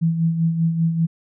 sine tone with tremolo, 164.81 Hz, E3, in tune, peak -14 dBFS, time 0.01-1.07 s, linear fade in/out 20 ms, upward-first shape sine, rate 5.1 Hz, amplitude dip 55%, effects none

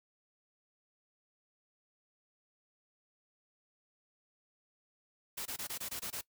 white noise bursts, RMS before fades -40 dBFS, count 8, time 5.37-6.213 s, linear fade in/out 10 ms, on 87 ms, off 21 ms, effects noise-tail reverb RT60 0.1 s tail -20 dB re dry

